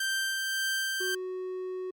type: tone with tremolo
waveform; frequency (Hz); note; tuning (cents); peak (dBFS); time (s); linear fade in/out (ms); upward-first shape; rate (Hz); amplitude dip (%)
sawtooth; 1568; G6; 0; -24; 0-1.15; 5; sine; 1.8; 25
type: tone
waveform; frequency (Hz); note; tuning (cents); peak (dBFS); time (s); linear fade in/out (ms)
triangle; 370; F#4; 0; -31; 1-1.91; 10
effects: Opus 48 kbps